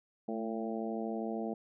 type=harmonic tone with a mistuned harmonic; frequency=112.8 Hz; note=A2; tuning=44 cents sharp; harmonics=2 / 3 / 4 / 5 / 6 / 7; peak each=-37 / -41 / -41 / -45 / -42 / -46 dBFS; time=0.28-1.54 s; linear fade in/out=5 ms; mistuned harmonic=2; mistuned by=-31 cents; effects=none